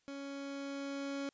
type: tone with level ramp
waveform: 30% pulse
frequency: 278.2 Hz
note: C#4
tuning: 6 cents sharp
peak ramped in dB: -40 to -34 dBFS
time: 0.08-1.29 s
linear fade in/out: 0 ms
effects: white hiss -75 dBFS RMS until 1.33 s + resampled to 16000 Hz